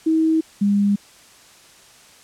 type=tone pair in turn; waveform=sine; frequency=320 / 202.3 Hz; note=D#4 / G#3; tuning=+49 / -45 cents; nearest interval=minor sixth; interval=794 cents; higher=first; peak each=-14 dBFS; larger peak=neither; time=0.06-0.41 / 0.61-0.96 s; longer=neither; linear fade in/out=10 ms; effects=white hiss -48 dBFS RMS until 2.23 s + low-pass 9000 Hz 12 dB/octave